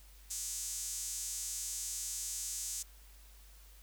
sawtooth tone with high-pass filter, 240 Hz, B3, 49 cents flat, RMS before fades -40 dBFS, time 0.3-2.83 s, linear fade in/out 10 ms, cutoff 7100 Hz, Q 2.8, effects added 50 Hz sine -55 dBFS peak until 3.82 s + white hiss -62 dBFS RMS until 3.82 s

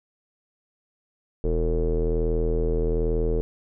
square tone with low-pass filter, 40.58 Hz, E1, 26 cents flat, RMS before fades -23 dBFS, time 1.44-3.41 s, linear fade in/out 0 ms, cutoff 440 Hz, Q 7.6, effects none

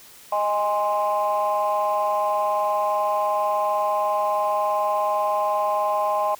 sine chord, Ab major, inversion second, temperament equal with one note detuned, 622.3 / 823 / 1046.5 Hz, Eb5 / Ab5 / C6, 0 / -16 / 0 cents, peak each -23 dBFS, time 0.32-6.35 s, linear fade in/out 5 ms, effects tanh soft clip ceiling -13 dBFS + white hiss -47 dBFS RMS until 6.39 s

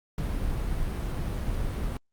brown noise, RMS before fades -29 dBFS, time 0.18-1.97 s, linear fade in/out 2 ms, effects Opus 48 kbps

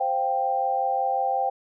sine chord, C suspended fourth, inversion none, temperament equal, 523.3 / 698.5 / 784 Hz, C5 / F5 / G5, 0 / 0 / 0 cents, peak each -29 / -29 / -23 dBFS, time 0-1.5 s, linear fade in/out 10 ms, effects none

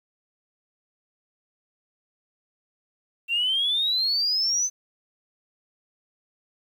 sine exponential sweep, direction up, 2707 to 6200 Hz, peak -20 dBFS, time 3.28-4.7 s, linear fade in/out 50 ms, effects tanh soft clip ceiling -16 dBFS + 9-bit

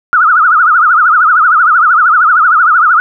sine tone with vibrato, 1340 Hz, E6, 28 cents sharp, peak -4 dBFS, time 0.13-3 s, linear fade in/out 0 ms, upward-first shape triangle, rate 13 Hz, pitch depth 210 cents each way, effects none

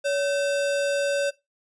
sine tone with sample-and-hold, 565 Hz, C#5, 33 cents sharp, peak -21 dBFS, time 0.04-1.31 s, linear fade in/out 20 ms, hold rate 2100 Hz, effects noise-tail reverb RT60 0.2 s tail -19 dB re dry + resampled to 22050 Hz

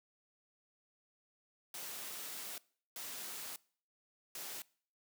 white noise bursts at uneven times, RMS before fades -45 dBFS, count 3, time 1.74-2.58 / 2.96-3.56 / 4.35-4.62 s, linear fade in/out 2 ms, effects noise-tail reverb RT60 0.5 s tail -23 dB re dry + high-pass 200 Hz 12 dB/octave

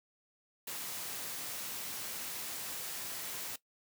white noise, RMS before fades -41 dBFS, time 0.67-3.56 s, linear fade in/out 5 ms, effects noise-tail reverb RT60 0.1 s tail -17 dB re dry + high-pass 100 Hz 12 dB/octave

